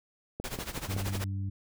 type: click train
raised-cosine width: 2 ms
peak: -22 dBFS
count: 5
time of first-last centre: 0.4-1.153 s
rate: 5.31 Hz
type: noise with tremolo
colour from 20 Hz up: pink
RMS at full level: -35 dBFS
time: 0.44-1.24 s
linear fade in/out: 0 ms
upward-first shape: sine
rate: 13 Hz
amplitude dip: 80%
type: harmonic tone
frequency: 97.4 Hz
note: G2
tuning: 11 cents flat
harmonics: 1 / 2 / 3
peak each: -31 / -42 / -47 dBFS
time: 0.88-1.5 s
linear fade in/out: 10 ms
effects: none